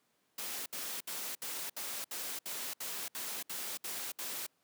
white noise bursts, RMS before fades -40 dBFS, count 12, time 0.38-4.466 s, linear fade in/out 5 ms, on 280 ms, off 66 ms, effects pink hiss -75 dBFS RMS until 4.63 s + high-pass 200 Hz 12 dB/octave

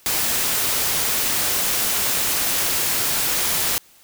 white noise, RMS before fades -21 dBFS, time 0.06-3.78 s, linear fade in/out 0 ms, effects white hiss -52 dBFS RMS until 4.03 s

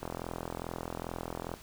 click train, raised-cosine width 1 ms, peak -22 dBFS, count 65, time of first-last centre 0.03-1.539 s, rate 42.4 Hz, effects pink hiss -52 dBFS RMS until 1.62 s

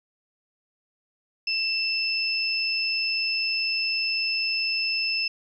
sine tone pair together, 2672 / 5231 Hz, E7 / E8, +23 / -14 cents, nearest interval octave, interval 1163 cents, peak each -26 dBFS, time 1.47-5.28 s, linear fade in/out 5 ms, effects 10-bit

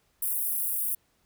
pink high-pass noise, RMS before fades -29 dBFS, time 0.22-0.95 s, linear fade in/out 5 ms, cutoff 10000 Hz, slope 48 dB/octave, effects pink hiss -69 dBFS RMS until 1.25 s

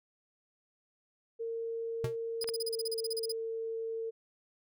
sine tone with pitch glide, 457.7 to 451.9 Hz, A#4 to A4, -32 to +46 cents, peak -34 dBFS, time 1.39-4.11 s, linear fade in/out 20 ms, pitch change -22 cents, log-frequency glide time 2.5-2.87 s
square tone with exponential decay, 125.5 Hz, B2, 28 cents sharp, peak -29 dBFS, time 2.04-2.16 s, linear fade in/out 2 ms, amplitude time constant 26 ms
sawtooth tone bursts, 4978 Hz, D#8, in tune, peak -31 dBFS, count 15, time 2.41-3.321 s, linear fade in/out 5 ms, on 29 ms, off 34 ms
clicks, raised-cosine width 0.3 ms, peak -26 dBFS, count 2, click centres 2.443 / 2.489 s
effects none

